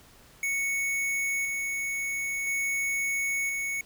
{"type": "tone with tremolo", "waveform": "square", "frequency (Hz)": 2217, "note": "C#7", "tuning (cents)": 0, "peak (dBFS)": -27, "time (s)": [0.43, 3.81], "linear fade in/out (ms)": 2, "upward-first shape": "square", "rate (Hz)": 0.49, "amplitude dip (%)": 25, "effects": ["pink hiss -55 dBFS RMS until 3.85 s"]}